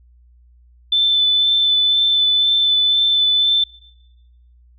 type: tone with vibrato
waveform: sine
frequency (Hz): 3520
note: A7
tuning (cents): 0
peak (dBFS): -12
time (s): 0.92-3.64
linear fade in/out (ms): 5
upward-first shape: sine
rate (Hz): 2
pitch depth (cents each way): 12
effects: noise-tail reverb RT60 1.0 s tail -22 dB re dry + added 60 Hz sine -47 dBFS peak until 4.78 s